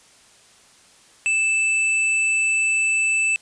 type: tone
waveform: square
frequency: 2637 Hz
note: E7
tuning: in tune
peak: -18 dBFS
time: 1.26-3.36 s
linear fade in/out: 0 ms
effects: white hiss -52 dBFS RMS until 3.41 s + resampled to 22050 Hz